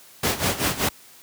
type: noise with tremolo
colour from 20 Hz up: pink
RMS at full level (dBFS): -20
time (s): 0.23-0.89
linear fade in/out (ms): 5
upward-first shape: sine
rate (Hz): 5.2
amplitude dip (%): 80
effects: white hiss -49 dBFS RMS until 1.22 s + high-pass 80 Hz 12 dB/octave